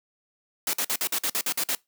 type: noise bursts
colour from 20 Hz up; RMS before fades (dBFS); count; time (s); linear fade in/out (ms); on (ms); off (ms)
white; -26; 10; 0.67-1.75; 2; 63; 50
effects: noise-tail reverb RT60 0.2 s tail -23 dB re dry + high-pass 200 Hz 12 dB/octave